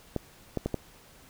clicks, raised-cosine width 2 ms, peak -15 dBFS, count 4, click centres 0.163 / 0.573 / 0.66 / 0.743 s, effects pink hiss -55 dBFS RMS until 1.29 s

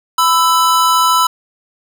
square tone pair together, 1000 / 1319.5 Hz, B5 / E6, +21 / +1 cents, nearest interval perfect fourth, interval 480 cents, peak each -13 dBFS, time 0.18-1.27 s, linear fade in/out 5 ms, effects none

